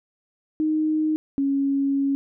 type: tone pair in turn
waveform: sine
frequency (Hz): 310.4 / 276.5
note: D#4 / C#4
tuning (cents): -4 / -4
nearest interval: major second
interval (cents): 200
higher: first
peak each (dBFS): -19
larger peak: neither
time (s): 0.6-1.16 / 1.38-2.15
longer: second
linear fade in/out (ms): 0
effects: none